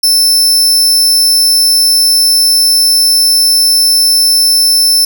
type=tone; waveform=sawtooth; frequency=5300 Hz; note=E8; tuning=9 cents sharp; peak=-3 dBFS; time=0.03-5.05 s; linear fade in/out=5 ms; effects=none